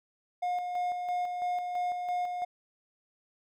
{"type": "tone with tremolo", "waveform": "triangle", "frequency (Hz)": 716, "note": "F5", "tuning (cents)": 43, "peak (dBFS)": -26, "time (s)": [0.42, 2.45], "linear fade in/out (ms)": 10, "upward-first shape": "square", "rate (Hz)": 3, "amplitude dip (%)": 40, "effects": []}